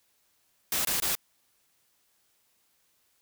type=noise bursts; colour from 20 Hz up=white; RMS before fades=-28 dBFS; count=3; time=0.72-1.152 s; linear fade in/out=2 ms; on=130 ms; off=21 ms; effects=white hiss -70 dBFS RMS until 3.21 s